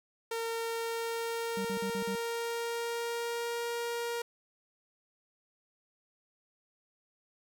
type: tone with pitch glide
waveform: sawtooth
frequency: 457.9 to 470.8 Hz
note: A#4 to A#4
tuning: -31 to +17 cents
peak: -29 dBFS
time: 0.31-4.22 s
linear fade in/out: 5 ms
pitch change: +48 cents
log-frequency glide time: 0.48-3.68 s
type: tone bursts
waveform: triangle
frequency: 193.4 Hz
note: G3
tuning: 23 cents flat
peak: -33 dBFS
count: 5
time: 1.57-2.153 s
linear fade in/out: 2 ms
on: 79 ms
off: 47 ms
effects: none